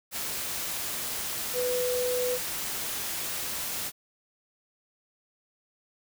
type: tone in noise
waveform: sine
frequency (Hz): 496.8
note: B4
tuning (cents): +10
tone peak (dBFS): -26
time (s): 1.53-2.39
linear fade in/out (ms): 50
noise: white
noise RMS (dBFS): -33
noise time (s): 0.11-3.92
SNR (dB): +4
effects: none